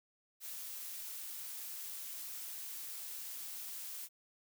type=noise; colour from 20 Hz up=blue; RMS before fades=-45 dBFS; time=0.4-4.09 s; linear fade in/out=50 ms; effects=none